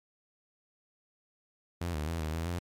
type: tone with pitch steps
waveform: sawtooth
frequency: 86.5 / 75.7 / 83.1 / 77.9 / 82 / 87.2 Hz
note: F2 / D#2 / E2 / D#2 / E2 / F2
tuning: -16 / -47 / +15 / +3 / -9 / -2 cents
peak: -28 dBFS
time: 1.81-2.59 s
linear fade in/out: 5 ms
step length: 130 ms
effects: MP3 96 kbps